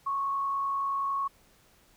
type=tone with frequency modulation; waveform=sine; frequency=1104 Hz; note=C#6; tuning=7 cents flat; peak=-27 dBFS; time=0.06-1.28 s; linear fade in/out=10 ms; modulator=50.5 Hz; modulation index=0.35; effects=pink hiss -62 dBFS RMS until 1.96 s